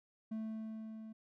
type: tone with level ramp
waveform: triangle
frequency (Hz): 220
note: A3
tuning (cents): 0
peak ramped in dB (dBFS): -35 to -45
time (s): 0.31-1.13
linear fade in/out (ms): 10
effects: none